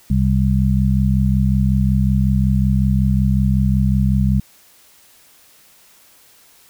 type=harmonic tone; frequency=65.41 Hz; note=C2; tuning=in tune; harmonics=1 / 2 / 3; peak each=-17 / -17 / -17 dBFS; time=0.1-4.4 s; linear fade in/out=5 ms; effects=white hiss -50 dBFS RMS until 6.69 s